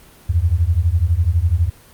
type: beating tone pair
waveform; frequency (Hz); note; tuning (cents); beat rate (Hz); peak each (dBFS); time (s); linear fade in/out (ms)
sine; 79.1 / 91.1; D#2 / F#2; +29 / -26; 12; -16; 0.29-1.7; 10
effects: pink hiss -46 dBFS RMS until 1.93 s + Opus 32 kbps